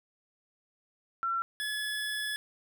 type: tone pair in turn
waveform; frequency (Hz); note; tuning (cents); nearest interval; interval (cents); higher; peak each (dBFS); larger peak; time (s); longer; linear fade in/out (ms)
sine / 25% pulse; 1355 / 1707.2; E6 / G#6; +47 / +47; major third; 400; second; -28; neither; 1.23-1.42 / 1.6-2.36; second; 0
effects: none